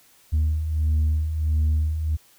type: beating tone pair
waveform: sine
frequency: 76 / 77.5 Hz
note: D#2 / D#2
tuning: -40 / -6 cents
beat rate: 1.5 Hz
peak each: -25 / -18 dBFS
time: 0.32-2.17 s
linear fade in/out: 20 ms
effects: tanh soft clip ceiling -16 dBFS + white hiss -56 dBFS RMS until 2.38 s